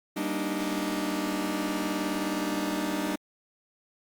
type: chord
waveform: sawtooth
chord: Eb major seventh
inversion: first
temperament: just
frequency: 194.45 / 233.3 / 291.7 / 311.1 Hz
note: G3 / Bb3 / D4 / Eb4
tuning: -14 / +2 / -12 / 0 cents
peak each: -30 / -34 / -28 / -28 dBFS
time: 0.16-3.16 s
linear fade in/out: 10 ms
effects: Opus 32 kbps